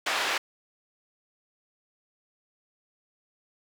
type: band-pass noise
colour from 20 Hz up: white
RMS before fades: -28 dBFS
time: 0.06-0.38 s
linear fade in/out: 5 ms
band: 550 to 2900 Hz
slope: 12 dB/octave
effects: none